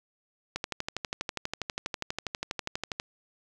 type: click train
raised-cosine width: 0.2 ms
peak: -14 dBFS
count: 31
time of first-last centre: 0.56-2.999 s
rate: 12.3 Hz
effects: none